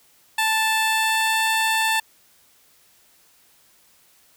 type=tone with pitch glide; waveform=15% pulse; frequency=880 to 885.6 Hz; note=A5 to A5; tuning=0 to +11 cents; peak=-12 dBFS; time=0.38-2 s; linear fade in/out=5 ms; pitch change=+11 cents; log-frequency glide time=0.82-1.44 s; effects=white hiss -57 dBFS RMS until 4.36 s